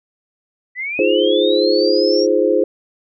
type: linear sweep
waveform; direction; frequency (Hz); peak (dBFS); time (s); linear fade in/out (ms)
sine; up; 1945 to 5680; -21; 0.75-2.27; 50
type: chord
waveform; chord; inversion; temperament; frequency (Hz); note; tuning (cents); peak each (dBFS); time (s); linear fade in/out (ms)
sine; F minor seventh; third; just; 314.3 / 349.2 / 419.1 / 523.8; Eb4 / F4 / Ab4 / C5; +18 / 0 / +16 / +2; -20 / -18 / -17 / -16; 0.99-2.64; 2
effects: none